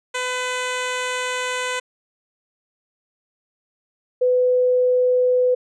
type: tone pair in turn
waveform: 10% pulse / sine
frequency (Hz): 503 / 500.8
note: B4 / B4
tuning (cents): +32 / +24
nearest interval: unison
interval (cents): 8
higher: first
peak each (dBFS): -14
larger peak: neither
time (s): 0.14-1.8 / 4.21-5.55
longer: first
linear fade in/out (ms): 10
effects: resampled to 24000 Hz